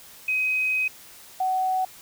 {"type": "tone pair in turn", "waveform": "sine", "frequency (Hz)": [2522, 749.8], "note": ["D#7", "F#5"], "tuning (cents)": [23, 23], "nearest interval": "octave + major sixth", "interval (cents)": 2100, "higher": "first", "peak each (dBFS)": -21, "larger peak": "neither", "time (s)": [[0.28, 0.88], [1.4, 1.85]], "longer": "first", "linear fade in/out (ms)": 5, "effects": ["white hiss -47 dBFS RMS until 2.01 s"]}